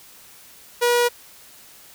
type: tone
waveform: sawtooth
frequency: 481.9 Hz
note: B4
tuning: 43 cents flat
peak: -12 dBFS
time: 0.81-1.09 s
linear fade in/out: 20 ms
effects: white hiss -47 dBFS RMS until 1.94 s